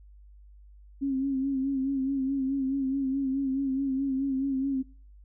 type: tone with vibrato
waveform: sine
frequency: 270 Hz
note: C#4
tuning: 45 cents flat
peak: -25 dBFS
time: 1.01-4.83 s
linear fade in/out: 20 ms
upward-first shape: sine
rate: 4.7 Hz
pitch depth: 50 cents each way
effects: noise-tail reverb RT60 0.4 s tail -21 dB re dry + added 50 Hz sine -49 dBFS peak until 5.24 s